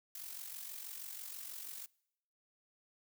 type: noise with amplitude modulation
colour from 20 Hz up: blue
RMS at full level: -44 dBFS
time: 0.15-1.86 s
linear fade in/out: 2 ms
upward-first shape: sine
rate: 46.2 Hz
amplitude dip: 60%
effects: noise-tail reverb RT60 0.8 s tail -25 dB re dry